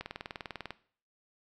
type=click train; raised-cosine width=0.3 ms; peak=-22 dBFS; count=15; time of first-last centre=0.01-0.707 s; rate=20.1 Hz; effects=noise-tail reverb RT60 0.5 s tail -17 dB re dry